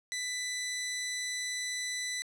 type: tone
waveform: 15% pulse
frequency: 1991 Hz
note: B6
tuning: 14 cents sharp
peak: -27 dBFS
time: 0.12-2.22 s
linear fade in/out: 0 ms
effects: low-pass 11000 Hz 12 dB/octave